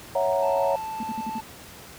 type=chord; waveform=sine; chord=F# dominant seventh; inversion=second; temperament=equal; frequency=554.4 / 659.3 / 740 / 932.3 Hz; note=C#5 / E5 / F#5 / A#5; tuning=0 / 0 / 0 / 0 cents; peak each=-23 / -27 / -29 / -28 dBFS; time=0.15-0.76 s; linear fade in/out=5 ms
type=tone; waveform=triangle; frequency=880 Hz; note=A5; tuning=in tune; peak=-28 dBFS; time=0.42-1.41 s; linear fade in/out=10 ms
type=tone bursts; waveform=sine; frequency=225.3 Hz; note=A3; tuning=41 cents sharp; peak=-29 dBFS; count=5; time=1-1.384 s; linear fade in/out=2 ms; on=32 ms; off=56 ms
effects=pink hiss -44 dBFS RMS until 1.98 s + high-pass 60 Hz 12 dB/octave